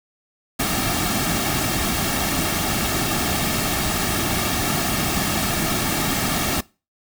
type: noise with comb filter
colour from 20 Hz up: pink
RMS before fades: -22 dBFS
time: 0.59-6.61 s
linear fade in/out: 10 ms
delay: 2 ms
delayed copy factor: -0.6
effects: noise-tail reverb RT60 0.3 s tail -22 dB re dry